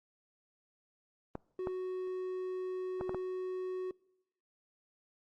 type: clicks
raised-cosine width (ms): 1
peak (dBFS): -23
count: 5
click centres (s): 1.354 / 1.672 / 3.011 / 3.094 / 3.146
type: tone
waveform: triangle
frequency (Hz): 370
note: F#4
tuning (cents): 0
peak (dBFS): -33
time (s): 1.59-3.91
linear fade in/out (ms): 2
effects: noise-tail reverb RT60 0.9 s tail -25 dB re dry + Opus 32 kbps